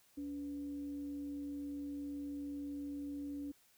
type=tone with frequency modulation; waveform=sine; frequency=285.7 Hz; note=D4; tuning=48 cents flat; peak=-40 dBFS; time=0.17-3.52 s; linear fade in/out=10 ms; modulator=213 Hz; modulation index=0.23; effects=white hiss -69 dBFS RMS until 3.77 s